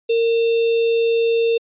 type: tone with sample-and-hold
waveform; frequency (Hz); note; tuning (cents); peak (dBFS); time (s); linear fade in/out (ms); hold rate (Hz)
sine; 460; A#4; -23; -14; 0.09-1.58; 10; 3150
effects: resampled to 8000 Hz